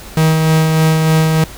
45% pulse tone with tremolo, 158.7 Hz, D#3, 35 cents sharp, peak -8 dBFS, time 0.17-1.44 s, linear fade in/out 2 ms, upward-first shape sine, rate 3.3 Hz, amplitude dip 30%, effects added 49 Hz sine -38 dBFS peak until 1.57 s + pink hiss -34 dBFS RMS until 1.57 s

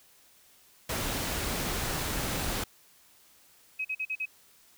pink noise, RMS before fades -32 dBFS, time 0.89-2.64 s, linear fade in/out 5 ms
sine tone bursts, 2541 Hz, D#7, 36 cents sharp, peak -29 dBFS, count 5, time 3.79-4.257 s, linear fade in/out 10 ms, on 59 ms, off 43 ms
effects white hiss -60 dBFS RMS until 4.77 s

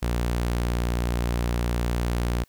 sawtooth tone, 59.4 Hz, A#1, 33 cents sharp, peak -19 dBFS, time 0.02-2.44 s, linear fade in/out 10 ms, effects white hiss -63 dBFS RMS until 2.48 s

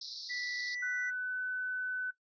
white band-pass noise, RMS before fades -44 dBFS, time 0.01-0.75 s, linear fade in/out 5 ms, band 3900 to 5400 Hz, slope 96 dB/octave
triangle tone, 1969 Hz, B6, 6 cents flat, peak -35 dBFS, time 0.29-1.11 s, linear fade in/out 20 ms
sine tone with pitch glide, 1492 to 1505 Hz, F#6 to F#6, +14 to +29 cents, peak -33 dBFS, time 0.82-2.11 s, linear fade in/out 10 ms, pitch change +15 cents, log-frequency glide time 0.99-1.37 s
effects noise-tail reverb RT60 0.1 s tail -17 dB re dry + resampled to 16000 Hz

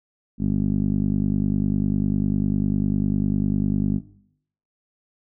10% pulse tone with low-pass filter, 50 Hz, G1, 35 cents sharp, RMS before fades -22 dBFS, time 0.38-4.01 s, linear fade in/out 50 ms, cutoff 230 Hz, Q 2.6, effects noise-tail reverb RT60 0.7 s tail -18 dB re dry

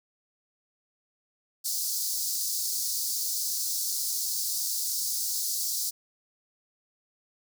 pink high-pass noise, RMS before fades -30 dBFS, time 1.64-5.91 s, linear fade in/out 20 ms, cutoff 4500 Hz, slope 48 dB/octave, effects none

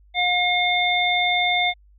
harmonic tone, 716 Hz, F5, 43 cents sharp, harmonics 1 / 3 / 5, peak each -22 / -21 / -23 dBFS, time 0.14-1.74 s, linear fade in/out 50 ms, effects added 50 Hz sine -50 dBFS peak until 1.98 s

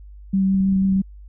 sine tone with vibrato, 192.2 Hz, G3, 34 cents flat, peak -15 dBFS, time 0.33-1.02 s, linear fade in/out 10 ms, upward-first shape triangle, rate 6.2 Hz, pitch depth 13 cents each way
clicks, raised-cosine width 5 ms, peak -23 dBFS, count 12, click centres 0.545 / 0.606 / 0.656 / 0.69 / 0.726 / 0.762 / 0.822 / 0.852 / 0.892 / 0.925 / 0.962 / 0.993 s
effects added 50 Hz sine -38 dBFS peak until 1.28 s

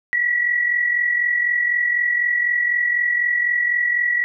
sine tone pair together, 1931.5 / 1975.5 Hz, B6 / B6, -39 / 0 cents, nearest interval unison, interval 39 cents, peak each -17 / -25 dBFS, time 0.13-4.24 s, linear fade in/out 0 ms, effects none

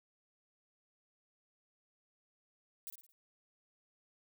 violet noise with echo, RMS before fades -44 dBFS, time 2.87-2.9 s, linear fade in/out 0 ms, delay 55 ms, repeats 4, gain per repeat -7 dB, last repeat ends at 3.12 s, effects none

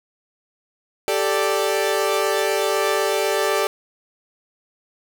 sawtooth chord, G suspended second, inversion none, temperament equal, 392 / 440 / 587.3 Hz, G4 / A4 / D5, 0 / 0 / 0 cents, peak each -19 dBFS, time 1.08-3.67 s, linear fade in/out 0 ms, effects none

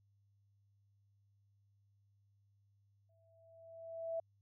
sine tone with exponential growth, 659.3 Hz, E5, in tune, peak -35 dBFS, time 3.09-4.2 s, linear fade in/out 5 ms, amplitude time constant 240 ms, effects added 100 Hz sine -70 dBFS peak until 4.41 s

